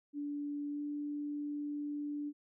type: tone with pitch glide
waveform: sine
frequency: 290 to 292.5 Hz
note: D4 to D4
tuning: -22 to -7 cents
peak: -36 dBFS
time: 0.13-2.33 s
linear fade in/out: 50 ms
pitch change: +15 cents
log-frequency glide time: 0.7-0.81 s
effects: none